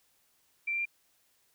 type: tone with pitch steps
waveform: sine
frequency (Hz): 2349 / 2365 / 2382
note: D7 / D7 / D7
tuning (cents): 0 / +12 / +24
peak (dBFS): -29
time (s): 0.67-0.856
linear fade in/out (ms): 10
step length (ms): 62
effects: white hiss -70 dBFS RMS until 1.54 s